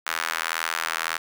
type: tone with high-pass filter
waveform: sawtooth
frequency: 81.8 Hz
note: E2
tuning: 13 cents flat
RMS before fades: -28 dBFS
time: 0.06-1.18 s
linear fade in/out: 10 ms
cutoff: 1400 Hz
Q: 1.7
effects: none